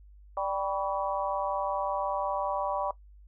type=harmonic tone with a mistuned harmonic; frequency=196 Hz; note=G3; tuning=in tune; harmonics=3 / 4 / 5 / 6; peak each=-32 / -33 / -34 / -35 dBFS; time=0.37-2.91 s; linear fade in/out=2 ms; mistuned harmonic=6; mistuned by=-67 cents; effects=noise-tail reverb RT60 0.1 s tail -17 dB re dry + added 50 Hz sine -50 dBFS peak until 3.27 s